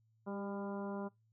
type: harmonic tone with a mistuned harmonic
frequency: 200 Hz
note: G3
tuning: 35 cents sharp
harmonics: 1 / 2 / 3 / 4 / 5 / 6 / 7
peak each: -41 / -45 / -47 / -51 / -50 / -57 / -56 dBFS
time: 0.26-1.09 s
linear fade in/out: 20 ms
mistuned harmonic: 2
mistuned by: -18 cents
effects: noise-tail reverb RT60 0.2 s tail -24 dB re dry + added 111 Hz sine -70 dBFS peak until 1.32 s